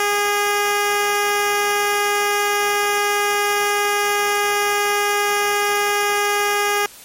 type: tone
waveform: 10% pulse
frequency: 410 Hz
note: G#4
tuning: 22 cents flat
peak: -8 dBFS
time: 0-6.86 s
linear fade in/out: 2 ms
effects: white hiss -41 dBFS RMS until 7.04 s + MP3 64 kbps

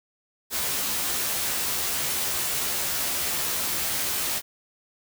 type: noise with comb filter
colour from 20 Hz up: white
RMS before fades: -27 dBFS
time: 0.5-4.42 s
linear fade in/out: 50 ms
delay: 14 ms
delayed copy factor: +0.85
effects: none

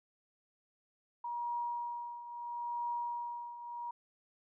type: tone with tremolo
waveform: sine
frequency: 953 Hz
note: A#5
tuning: 38 cents sharp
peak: -33 dBFS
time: 1.24-3.91 s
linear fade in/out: 5 ms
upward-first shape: triangle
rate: 0.75 Hz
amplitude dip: 75%
effects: none

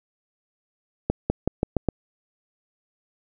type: accelerating click train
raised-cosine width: 2 ms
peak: -7 dBFS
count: 6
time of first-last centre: 1.1-1.887 s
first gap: 200 ms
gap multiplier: 0.88
effects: none

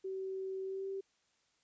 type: tone with pitch glide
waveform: sine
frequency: 381.6 to 388.5 Hz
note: G4 to G4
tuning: -47 to -16 cents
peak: -37 dBFS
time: 0.04-1.01 s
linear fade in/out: 10 ms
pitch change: +31 cents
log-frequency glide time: 0.63-0.88 s
effects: white hiss -75 dBFS RMS until 1.63 s + resampled to 16000 Hz

